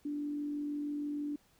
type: tone with frequency modulation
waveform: sine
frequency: 292.6 Hz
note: D4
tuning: 6 cents flat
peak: -34 dBFS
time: 0.05-1.36 s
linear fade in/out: 5 ms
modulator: 46.3 Hz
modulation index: 0.2
effects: pink hiss -68 dBFS RMS until 1.59 s